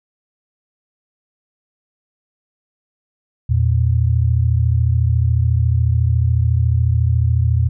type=tone pair together; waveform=sine; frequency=83.18 / 117.2 Hz; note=E2 / A#2; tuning=+16 / +10 cents; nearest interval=tritone; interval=594 cents; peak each=-15 dBFS; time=3.49-7.69 s; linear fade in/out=10 ms; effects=none